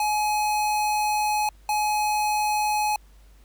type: tone pair in turn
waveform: square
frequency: 844 / 844 Hz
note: G#5 / G#5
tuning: +28 / +28 cents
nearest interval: unison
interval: 0 cents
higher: neither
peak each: -22 dBFS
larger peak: neither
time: 0-1.49 / 1.69-2.96 s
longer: first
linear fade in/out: 2 ms
effects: added 50 Hz sine -49 dBFS peak until 3.44 s + pink hiss -61 dBFS RMS until 3.44 s